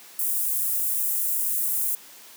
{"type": "high-pass noise", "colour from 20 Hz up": "white", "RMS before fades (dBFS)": -25, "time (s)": [0.19, 1.95], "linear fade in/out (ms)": 2, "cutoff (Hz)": 9200, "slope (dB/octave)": 24, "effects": ["white hiss -47 dBFS RMS until 2.36 s", "high-pass 200 Hz 12 dB/octave"]}